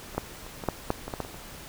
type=clicks; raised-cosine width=1 ms; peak=-27 / -12 / -28 / -22 / -10 / -10 / -20 / -17 / -15 / -26 / -28 dBFS; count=11; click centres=0.148 / 0.18 / 0.465 / 0.638 / 0.687 / 0.904 / 1.08 / 1.138 / 1.203 / 1.249 / 1.344 s; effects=pink hiss -44 dBFS RMS until 1.68 s